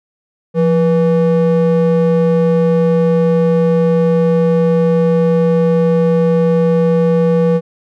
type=ring-modulated tone; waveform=triangle; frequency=329.6 Hz; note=E4; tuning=in tune; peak=-4 dBFS; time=0.54-7.61 s; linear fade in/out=50 ms; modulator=157 Hz; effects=none